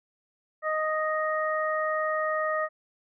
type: harmonic tone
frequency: 622.3 Hz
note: D#5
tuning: in tune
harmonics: 1 / 2 / 3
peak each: -28 / -29 / -32 dBFS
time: 0.62-2.69 s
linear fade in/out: 50 ms
effects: none